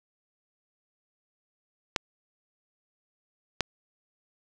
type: clicks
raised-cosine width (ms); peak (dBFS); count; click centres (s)
0.2; -7; 2; 1.962 / 3.607
effects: none